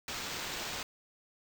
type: noise with sample-and-hold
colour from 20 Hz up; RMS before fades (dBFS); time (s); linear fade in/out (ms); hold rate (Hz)
white; -39; 0.08-0.83; 2; 11025
effects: none